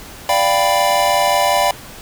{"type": "chord", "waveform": "square", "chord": "G dominant seventh", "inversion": "second", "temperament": "equal", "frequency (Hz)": [587.3, 698.5, 784, 987.8], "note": ["D5", "F5", "G5", "B5"], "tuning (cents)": [0, 0, 0, 0], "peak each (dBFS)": -19, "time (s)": [0.29, 1.71], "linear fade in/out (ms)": 2, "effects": ["pink hiss -36 dBFS RMS until 2.01 s"]}